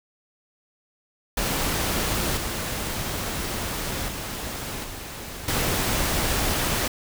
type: noise with level steps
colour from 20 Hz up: pink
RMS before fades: -25 / -29 / -32 / -36 / -24 dBFS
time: 1.37-6.88 s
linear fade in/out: 5 ms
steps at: 2.37 / 4.08 / 4.84 / 5.48 s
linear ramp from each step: 2 ms
effects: none